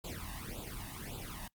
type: noise with flanger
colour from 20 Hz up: pink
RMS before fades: -43 dBFS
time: 0.04-1.48 s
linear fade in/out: 5 ms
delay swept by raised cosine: 0.26 to 1.1 ms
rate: 1.8 Hz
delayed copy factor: +0.95
effects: noise-tail reverb RT60 0.1 s tail -21 dB re dry + Opus 48 kbps